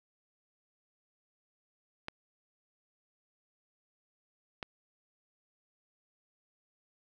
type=clicks; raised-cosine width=0.3 ms; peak=-21 dBFS; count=2; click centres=2.084 / 4.628 s; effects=none